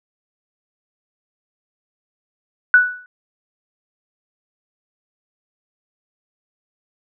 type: tone with exponential decay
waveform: sine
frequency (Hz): 1480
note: F#6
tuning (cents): 0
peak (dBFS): -4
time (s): 2.74-3.06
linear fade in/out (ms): 1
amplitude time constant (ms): 68
effects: none